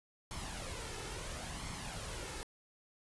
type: noise with flanger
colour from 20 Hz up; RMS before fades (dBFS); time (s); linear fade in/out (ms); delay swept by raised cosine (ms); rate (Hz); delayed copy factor
pink; -43; 0.31-2.43; 0; 0.92 to 2.32; 0.73; +0.5
effects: resampled to 24000 Hz